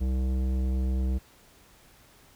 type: tone with tanh clipping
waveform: sine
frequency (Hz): 64.6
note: C2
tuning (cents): -21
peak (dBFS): -26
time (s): 0-1.19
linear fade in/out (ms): 20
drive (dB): 14
effects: pink hiss -57 dBFS RMS until 2.35 s